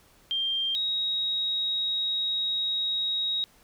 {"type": "tone pair in turn", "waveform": "sine", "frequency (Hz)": [3180, 3790], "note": ["G7", "A#7"], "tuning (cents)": [24, 28], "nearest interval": "minor third", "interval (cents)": 304, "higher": "second", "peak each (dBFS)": -25, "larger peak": "neither", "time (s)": [[0.31, 0.75], [0.75, 3.44]], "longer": "second", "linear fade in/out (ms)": 0, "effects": ["pink hiss -59 dBFS RMS until 3.63 s"]}